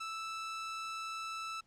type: tone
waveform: sawtooth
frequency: 1318.5 Hz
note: E6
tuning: in tune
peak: -35 dBFS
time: 0-1.61 s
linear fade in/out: 10 ms
effects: pink hiss -72 dBFS RMS until 1.66 s + low-pass 7000 Hz 12 dB/octave